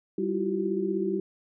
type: tone cluster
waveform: sine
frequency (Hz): 195.6 / 329.3 / 345.9 / 381.3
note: G3 / E4 / F4 / G4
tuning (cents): -4 / -2 / -17 / -48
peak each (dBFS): -31 / -32 / -32 / -29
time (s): 0.18-1.2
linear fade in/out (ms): 5
effects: none